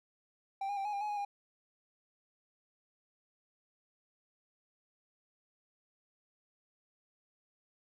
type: tone with pitch steps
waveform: triangle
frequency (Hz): 783 / 812 / 784 / 835 / 802 / 842 / 828 / 809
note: G5 / G#5 / G5 / G#5 / G5 / G#5 / G#5 / G#5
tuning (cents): -2 / -39 / 0 / +9 / +39 / +24 / -5 / -46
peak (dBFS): -32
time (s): 0.61-1.25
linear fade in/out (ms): 5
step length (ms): 80
effects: none